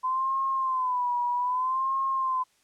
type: tone with vibrato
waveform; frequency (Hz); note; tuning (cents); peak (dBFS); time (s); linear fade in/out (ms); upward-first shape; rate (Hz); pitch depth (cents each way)
sine; 1020; C6; -44; -24; 0.03-2.44; 20; sine; 0.63; 90
effects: white hiss -66 dBFS RMS until 2.63 s + low-pass 9000 Hz 12 dB/octave